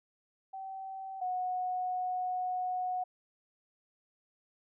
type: tone pair in turn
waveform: sine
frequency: 769 / 732.8 Hz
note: G5 / F#5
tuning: -33 / -17 cents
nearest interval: minor second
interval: 84 cents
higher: first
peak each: -39 / -31 dBFS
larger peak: second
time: 0.53-1.21 / 1.21-3.04 s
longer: second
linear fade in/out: 10 ms
effects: none